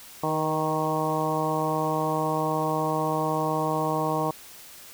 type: harmonic tone with a mistuned harmonic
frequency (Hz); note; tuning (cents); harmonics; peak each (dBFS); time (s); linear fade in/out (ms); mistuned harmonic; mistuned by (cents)
156; D#3; +5; 1 / 2 / 3 / 4 / 5 / 6 / 7; -31 / -31 / -31 / -31 / -31 / -31 / -31; 0.23-4.31; 5; 3; +19
effects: white hiss -46 dBFS RMS until 4.93 s